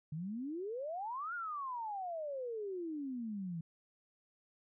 sine exponential two-way sweep, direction up then down, 146.83 to 1454 to 159.9 Hz, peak -38 dBFS, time 0.12-3.61 s, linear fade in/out 5 ms, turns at 1.34 s, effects none

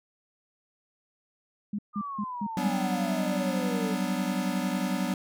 sine tone bursts, 206.2 Hz, G#3, 12 cents flat, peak -28 dBFS, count 5, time 1.73-2.695 s, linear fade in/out 5 ms, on 57 ms, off 170 ms
sine exponential sweep, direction down, 1222 to 427 Hz, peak -33 dBFS, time 1.93-3.96 s, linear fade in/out 50 ms
square chord, G major seventh, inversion third, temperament equal, 185 / 196 / 246.9 / 293.7 Hz, F#3 / G3 / B3 / D4, 0 / 0 / 0 / 0 cents, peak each -32 / -33 / -33 / -36 dBFS, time 2.57-5.14 s, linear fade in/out 2 ms
effects none

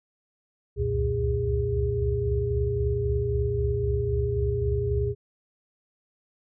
sine tone cluster, 68.5 / 72.3 / 88.9 / 119.7 / 408.5 Hz, C#2 / D2 / F2 / A#2 / G#4, -20 / -27 / +31 / +46 / -29 cents, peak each -29 / -33 / -32 / -28 / -27 dBFS, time 0.76-5.15 s, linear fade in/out 50 ms, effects none

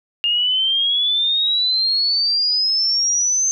sine exponential sweep, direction up, 2818 to 6300 Hz, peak -15 dBFS, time 0.24-3.51 s, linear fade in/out 0 ms, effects none

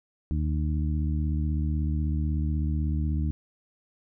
harmonic tone, 76.2 Hz, D#2, 36 cents flat, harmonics 1 / 2 / 3 / 4, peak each -25 / -31 / -35 / -37 dBFS, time 0.31-3.31 s, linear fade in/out 0 ms, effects none

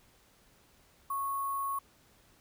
sine tone with sample-and-hold, 1101 Hz, C#6, 12 cents flat, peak -31 dBFS, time 1.1-1.79 s, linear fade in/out 5 ms, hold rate 11025 Hz, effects pink hiss -64 dBFS RMS until 2.4 s

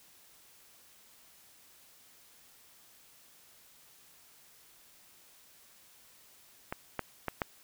clicks, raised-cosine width 0.5 ms, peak -20 / -17 / -17 / -15 dBFS, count 4, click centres 6.725 / 6.993 / 7.283 / 7.418 s, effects white hiss -60 dBFS RMS until 7.63 s

